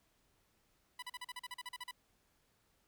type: tone bursts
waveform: 15% pulse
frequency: 990 Hz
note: B5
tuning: 4 cents sharp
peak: -36 dBFS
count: 13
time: 0.99-1.912 s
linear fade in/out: 5 ms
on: 34 ms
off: 40 ms
effects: pink hiss -75 dBFS RMS until 2.87 s